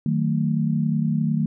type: chord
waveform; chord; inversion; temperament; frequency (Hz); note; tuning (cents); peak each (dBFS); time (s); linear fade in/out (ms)
sine; D# diminished; none; just; 155.56 / 186.68 / 224; D#3 / F#3 / A3; 0 / +16 / +31; -22 / -26 / -23; 0.06-1.46; 2
effects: none